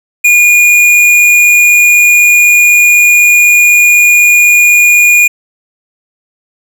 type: tone with tanh clipping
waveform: sine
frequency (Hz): 2436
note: D#7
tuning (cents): -37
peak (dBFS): -4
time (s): 0.24-5.28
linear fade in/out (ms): 10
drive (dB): 16
effects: none